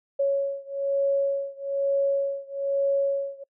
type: beating tone pair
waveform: sine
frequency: 554.4 / 555.5 Hz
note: C#5 / C#5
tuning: 0 / +4 cents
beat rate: 1.1 Hz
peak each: -25 / -26 dBFS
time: 0.19-3.44 s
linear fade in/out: 10 ms
effects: noise-tail reverb RT60 0.1 s tail -26 dB re dry